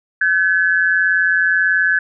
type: tone pair together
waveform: sine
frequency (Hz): 1525 / 1703.4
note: G6 / G#6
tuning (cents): -48 / +43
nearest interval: major second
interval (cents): 191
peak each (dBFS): -15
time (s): 0.21-1.99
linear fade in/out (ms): 5
effects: none